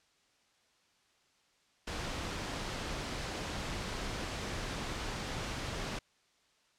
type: noise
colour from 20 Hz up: pink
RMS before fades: -38 dBFS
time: 1.87-5.99 s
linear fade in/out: 5 ms
effects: white hiss -70 dBFS RMS until 6.78 s + low-pass 6000 Hz 12 dB/octave